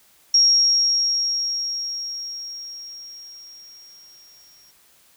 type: tone with exponential decay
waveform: sine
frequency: 5588 Hz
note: F8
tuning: in tune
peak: -11 dBFS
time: 0.34-4.71 s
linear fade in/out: 5 ms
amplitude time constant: 950 ms
effects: white hiss -56 dBFS RMS until 5.16 s